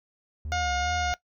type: tone with vibrato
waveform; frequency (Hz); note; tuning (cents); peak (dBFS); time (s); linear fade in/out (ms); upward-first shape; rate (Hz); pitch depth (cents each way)
triangle; 73.42; D2; 0; -30; 0.45-1.13; 0; sine; 2.5; 160
type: harmonic tone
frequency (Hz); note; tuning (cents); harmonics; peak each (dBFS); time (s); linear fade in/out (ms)
716; F5; +43; 1 / 2 / 3 / 4 / 5 / 6 / 7 / 8 / 9; -28 / -30 / -36 / -40 / -40 / -43 / -44 / -41 / -43; 0.52-1.14; 0
effects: noise-tail reverb RT60 0.1 s tail -19 dB re dry